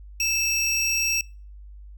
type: tone pair together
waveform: square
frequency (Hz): 2637 / 5613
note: E7 / F8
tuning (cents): 0 / +8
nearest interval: octave + minor second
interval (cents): 1308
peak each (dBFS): -25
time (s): 0.2-1.21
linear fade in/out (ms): 2
effects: noise-tail reverb RT60 0.4 s tail -25 dB re dry + added 50 Hz sine -40 dBFS peak until 1.97 s